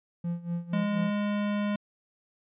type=tone with tremolo; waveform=triangle; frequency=171.9 Hz; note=F3; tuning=27 cents flat; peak=-25 dBFS; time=0.24-1.11 s; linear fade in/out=5 ms; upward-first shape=sine; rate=4.2 Hz; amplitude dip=85%
type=tone; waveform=square; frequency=206.1 Hz; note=G#3; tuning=13 cents flat; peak=-27 dBFS; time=0.73-1.76 s; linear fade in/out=5 ms
effects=resampled to 8000 Hz